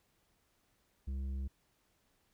sine tone with tanh clipping, 67.1 Hz, C2, 44 cents sharp, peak -37 dBFS, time 1.07-1.48 s, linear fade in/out 10 ms, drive 8 dB, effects pink hiss -75 dBFS RMS until 2.33 s

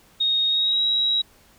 sine tone with pitch glide, 3729 to 3854 Hz, A#7 to B7, 0 to -43 cents, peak -18 dBFS, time 0.2-1.22 s, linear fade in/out 10 ms, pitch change +57 cents, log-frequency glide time 0.48-0.82 s, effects pink hiss -55 dBFS RMS until 1.58 s

